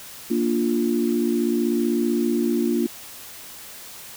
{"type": "chord", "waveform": "sine", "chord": "Bb major", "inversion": "none", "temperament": "equal", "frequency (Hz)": [233.1, 293.7, 349.2], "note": ["Bb3", "D4", "F4"], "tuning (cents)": [0, 0, 0], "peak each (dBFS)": [-22, -25, -23], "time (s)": [0.3, 2.87], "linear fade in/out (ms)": 10, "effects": ["white hiss -40 dBFS RMS until 4.16 s"]}